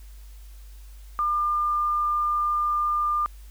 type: tone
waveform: sine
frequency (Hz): 1201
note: D6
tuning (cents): +38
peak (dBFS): -21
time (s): 1.19-3.26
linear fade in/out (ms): 0
effects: added 50 Hz sine -41 dBFS peak until 3.5 s + white hiss -57 dBFS RMS until 3.5 s